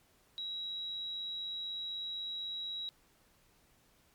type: tone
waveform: sine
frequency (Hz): 3868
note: B7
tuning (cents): -37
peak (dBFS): -37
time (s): 0.38-2.89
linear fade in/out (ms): 0
effects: pink hiss -68 dBFS RMS until 4.14 s + MP3 96 kbps